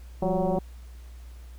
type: tone with frequency modulation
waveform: sine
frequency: 196 Hz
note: G3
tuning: in tune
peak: -22 dBFS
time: 0.22-0.59 s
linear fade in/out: 5 ms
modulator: 185 Hz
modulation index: 3.2
effects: added 60 Hz sine -41 dBFS peak until 1.58 s + pink hiss -58 dBFS RMS until 1.58 s